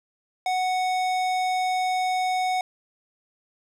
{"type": "tone with tanh clipping", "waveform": "sine", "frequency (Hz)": 740, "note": "F#5", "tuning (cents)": 0, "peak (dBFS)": -24, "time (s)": [0.46, 2.61], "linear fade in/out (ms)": 2, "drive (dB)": 18, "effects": []}